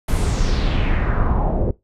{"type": "noise with low-pass filter sweep", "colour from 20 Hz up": "brown", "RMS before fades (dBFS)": -18, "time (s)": [0.08, 1.71], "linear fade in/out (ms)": 5, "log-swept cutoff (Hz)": [12000, 480], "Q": 2.8, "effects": ["noise-tail reverb RT60 0.2 s tail -20 dB re dry"]}